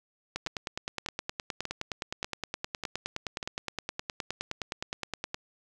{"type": "two click trains", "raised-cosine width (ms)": 0.2, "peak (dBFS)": [-15, -17], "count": [49, 6], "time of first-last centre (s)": [[0.36, 5.344], [0.47, 3.429]], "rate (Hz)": [9.63, 1.69], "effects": []}